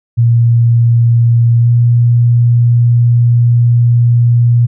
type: tone with pitch glide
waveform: sine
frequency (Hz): 117.5 to 119.35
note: A#2 to A#2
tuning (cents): +14 to +41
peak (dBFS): -5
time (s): 0.17-4.67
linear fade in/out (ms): 20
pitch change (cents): +27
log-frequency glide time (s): 1.6-1.69
effects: none